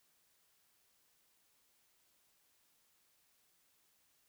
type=silence; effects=white hiss -74 dBFS RMS until 4.28 s